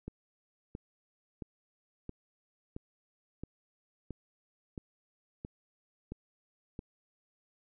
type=click train; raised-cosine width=3 ms; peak=-27 dBFS; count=11; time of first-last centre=0.08-6.791 s; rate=1.49 Hz; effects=none